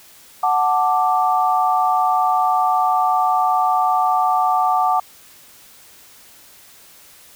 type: chord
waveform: sine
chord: D major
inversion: first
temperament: equal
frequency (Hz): 740 / 880 / 1174.7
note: F#5 / A5 / D6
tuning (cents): 0 / 0 / 0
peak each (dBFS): -17 / -20 / -19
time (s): 0.43-5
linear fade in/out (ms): 5
effects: white hiss -46 dBFS RMS until 7.35 s